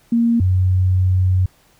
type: tone pair in turn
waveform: sine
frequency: 233.1 / 92.51 Hz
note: A#3 / F#2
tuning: 0 / 0 cents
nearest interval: octave + major third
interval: 1600 cents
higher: first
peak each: -12 dBFS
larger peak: neither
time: 0.12-0.4 / 0.4-1.46 s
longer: second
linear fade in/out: 5 ms
effects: pink hiss -55 dBFS RMS until 1.79 s